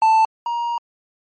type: tone pair in turn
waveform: triangle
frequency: 884 / 943.7 Hz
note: A5 / A#5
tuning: +8 / +21 cents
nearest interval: minor second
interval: 113 cents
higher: second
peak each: -9 / -18 dBFS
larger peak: first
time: 0.02-0.25 / 0.46-0.78 s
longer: second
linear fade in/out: 2 ms
effects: MP3 32 kbps